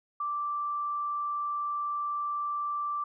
sine tone, 1172 Hz, D6, 4 cents flat, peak -29 dBFS, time 0.2-3.04 s, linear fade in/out 5 ms, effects none

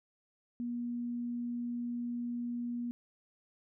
sine tone, 240 Hz, B3, 49 cents flat, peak -34 dBFS, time 0.6-2.91 s, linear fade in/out 0 ms, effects none

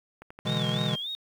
click train, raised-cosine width 0.5 ms, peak -29 dBFS, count 5, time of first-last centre 0.22-0.559 s, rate 11.8 Hz
square chord, E dominant seventh, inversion second, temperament just, 123.61 / 148.33 / 164.81 / 206 Hz, B2 / D3 / E3 / G#3, +2 / +18 / 0 / -14 cents, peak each -33 dBFS, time 0.45-0.96 s, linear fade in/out 10 ms
sine tone with vibrato, 3467 Hz, A7, 26 cents flat, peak -31 dBFS, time 0.47-1.15 s, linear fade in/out 0 ms, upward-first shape sine, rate 3.5 Hz, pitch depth 140 cents each way
effects low-pass 8000 Hz 12 dB/octave + 9-bit

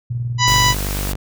sine tone with tremolo, 120 Hz, B2, 49 cents flat, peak -18 dBFS, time 0.1-0.74 s, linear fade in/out 10 ms, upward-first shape square, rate 20 Hz, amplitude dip 40%
harmonic tone, 987.8 Hz, B5, in tune, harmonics 1 / 2 / 3 / 4 / 5 / 6 / 7, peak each -16 / -19 / -21 / -22 / -23 / -24 / -24 dBFS, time 0.38-0.75 s, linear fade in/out 50 ms
sawtooth tone, 49 Hz, G1, in tune, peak -17 dBFS, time 0.47-1.16 s, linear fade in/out 10 ms
white noise, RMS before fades -28 dBFS, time 0.47-1.13 s, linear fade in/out 10 ms
effects none

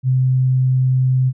sine tone, 129.3 Hz, C3, 20 cents flat, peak -12 dBFS, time 0.03-1.33 s, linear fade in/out 50 ms, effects none

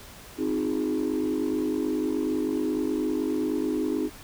sine chord, F minor seventh, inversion second, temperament equal with one note detuned, 261.6 / 311.1 / 357.8 / 415.3 Hz, C4 / Eb4 / F4 / Ab4, 0 / 0 / +42 / 0 cents, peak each -28 / -26 / -31 / -30 dBFS, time 0.37-4.1 s, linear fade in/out 50 ms, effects tanh soft clip ceiling -19 dBFS + pink hiss -46 dBFS RMS until 4.23 s

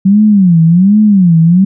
sine tone with vibrato, 186.6 Hz, F#3, 15 cents sharp, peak -3 dBFS, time 0.05-1.65 s, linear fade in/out 10 ms, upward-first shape sine, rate 1.3 Hz, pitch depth 240 cents each way, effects none

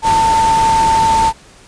sine tone in noise, 895 Hz, A5, 29 cents sharp, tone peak -9 dBFS, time 0.02-1.33 s, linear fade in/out 50 ms, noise pink, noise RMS -21 dBFS, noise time 0.02-1.33 s, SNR +9 dB, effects pink hiss -43 dBFS RMS until 1.67 s + resampled to 22050 Hz

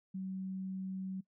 sine tone, 189.3 Hz, F#3, 40 cents sharp, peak -37 dBFS, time 0.14-1.21 s, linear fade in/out 10 ms, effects noise-tail reverb RT60 0.1 s tail -21 dB re dry

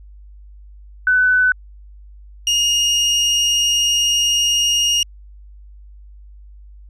sine / 30% pulse tone pair in turn, 1502 / 2852 Hz, F#6 / F7, +26 / +36 cents, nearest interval major seventh, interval 1110 cents, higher second, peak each -11 dBFS, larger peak neither, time 1.07-1.52 / 2.47-5.03 s, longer second, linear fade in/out 2 ms, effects added 50 Hz sine -38 dBFS peak until 6.89 s + resampled to 24000 Hz

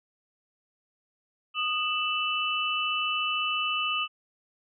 sine tone cluster, 1234 / 2653 / 2969 Hz, D#6 / E7 / F#7, -15 / +10 / +5 cents, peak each -30 dBFS, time 1.54-4.08 s, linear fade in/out 50 ms, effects none

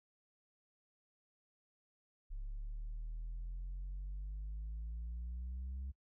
sine exponential sweep, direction up, 34.12 to 67.3 Hz, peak -38 dBFS, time 2.3-5.92 s, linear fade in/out 20 ms, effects noise-tail reverb RT60 0.1 s tail -23 dB re dry + tanh soft clip ceiling -39 dBFS

